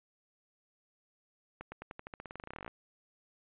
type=accelerating click train; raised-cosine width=0.5 ms; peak=-28 dBFS; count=23; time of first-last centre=1.61-2.679 s; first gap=110 ms; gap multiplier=0.91; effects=resampled to 8000 Hz